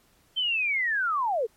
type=linear sweep; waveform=sine; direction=down; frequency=3136 to 408.3 Hz; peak=-23 dBFS; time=0.36-1.47 s; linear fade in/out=20 ms; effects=pink hiss -63 dBFS RMS until 1.56 s + MP3 64 kbps